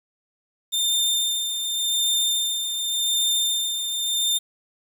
sawtooth tone with tremolo, 3607 Hz, A7, 42 cents sharp, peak -16 dBFS, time 0.72-4.39 s, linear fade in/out 20 ms, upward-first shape sine, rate 0.88 Hz, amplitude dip 50%, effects 8-bit

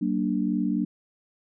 sine chord, Gb augmented, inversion none, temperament equal with one note detuned, 189.87 / 233.1 / 293.7 Hz, Gb3 / Bb3 / D4, +45 / 0 / 0 cents, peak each -27 dBFS, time 0.01-0.85 s, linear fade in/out 10 ms, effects none

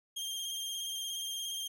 sawtooth tone with vibrato, 3200 Hz, G7, 35 cents sharp, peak -33 dBFS, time 0.16-1.68 s, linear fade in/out 10 ms, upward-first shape square, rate 17 Hz, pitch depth 21 cents each way, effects none

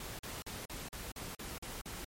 pink noise bursts, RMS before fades -44 dBFS, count 9, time 0-2.046 s, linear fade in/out 2 ms, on 190 ms, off 42 ms, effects MP3 64 kbps

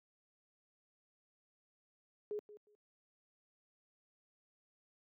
sine tone with echo, 418 Hz, G#4, 11 cents sharp, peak -37 dBFS, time 2.31-2.39 s, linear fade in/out 0 ms, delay 180 ms, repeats 2, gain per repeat -15 dB, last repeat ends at 2.75 s, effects high-pass 200 Hz 12 dB/octave

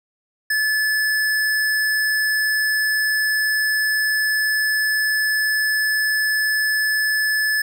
square tone, 1729 Hz, A6, 31 cents flat, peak -18 dBFS, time 0.5-7.62 s, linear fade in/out 5 ms, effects none

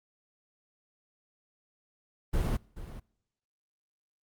brown noise with echo, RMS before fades -28 dBFS, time 2.33-2.57 s, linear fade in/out 10 ms, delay 430 ms, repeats 1, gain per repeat -14 dB, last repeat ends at 3 s, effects noise-tail reverb RT60 0.8 s tail -25 dB re dry + Opus 32 kbps

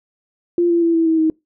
sine tone with pitch steps, 346.7 / 340.5 / 334.5 / 328.6 / 322.7 / 317 Hz, F4 / F4 / E4 / E4 / E4 / D#4, -13 / -44 / +25 / -5 / -37 / +32 cents, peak -12 dBFS, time 0.58-1.3 s, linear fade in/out 2 ms, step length 120 ms, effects noise-tail reverb RT60 0.2 s tail -25 dB re dry

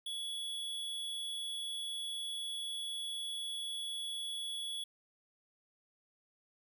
square tone with amplitude modulation, 3381 Hz, G#7, 30 cents sharp, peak -37 dBFS, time 0.06-4.84 s, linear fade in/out 5 ms, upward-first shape sine, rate 241 Hz, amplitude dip 30%, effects none

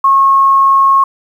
sine tone, 1089 Hz, C#6, 31 cents flat, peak -5 dBFS, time 0.04-1.04 s, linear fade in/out 5 ms, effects 7-bit

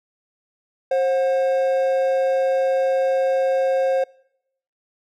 triangle tone pair together, 532 / 728 Hz, C5 / F#5, +29 / -28 cents, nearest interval perfect fourth, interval 543 cents, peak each -15 / -24 dBFS, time 0.91-4.04 s, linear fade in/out 5 ms, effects noise-tail reverb RT60 0.8 s tail -25 dB re dry

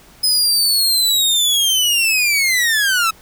sawtooth linear sweep, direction down, 5080 to 1282 Hz, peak -10 dBFS, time 0.23-3.11 s, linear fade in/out 10 ms, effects pink hiss -46 dBFS RMS until 3.21 s

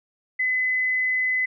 sine tone, 2020 Hz, B6, 39 cents sharp, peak -20 dBFS, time 0.39-1.46 s, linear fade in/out 10 ms, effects none

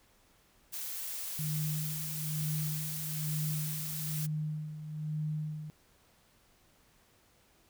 blue noise, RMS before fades -39 dBFS, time 0.72-4.27 s, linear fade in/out 20 ms
sine tone with tremolo, 153.3 Hz, D#3, 25 cents flat, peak -31 dBFS, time 1.39-5.7 s, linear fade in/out 0 ms, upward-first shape sine, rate 1.1 Hz, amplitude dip 65%
effects pink hiss -66 dBFS RMS until 7.69 s

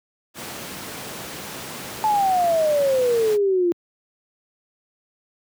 pink noise, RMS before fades -33 dBFS, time 0.34-3.38 s, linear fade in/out 50 ms
sine exponential sweep, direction down, 875 to 339.8 Hz, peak -16 dBFS, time 2.04-3.72 s, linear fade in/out 0 ms
effects high-pass 150 Hz 12 dB/octave

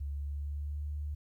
sine tone with pitch glide, 71 to 73.76 Hz, C#2 to D2, +42 to +8 cents, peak -34 dBFS, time 0-1.15 s, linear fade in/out 10 ms, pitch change +66 cents, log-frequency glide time 0.11-0.85 s, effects 12-bit

